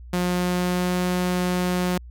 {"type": "tone with pitch glide", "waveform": "sawtooth", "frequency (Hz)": [178.7, 180.15], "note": ["F3", "F#3"], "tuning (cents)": [40, -46], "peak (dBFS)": -17, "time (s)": [0.13, 1.98], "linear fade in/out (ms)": 5, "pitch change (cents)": 14, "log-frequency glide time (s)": [0.25, 1.08], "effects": ["added 60 Hz sine -38 dBFS peak until 2.1 s"]}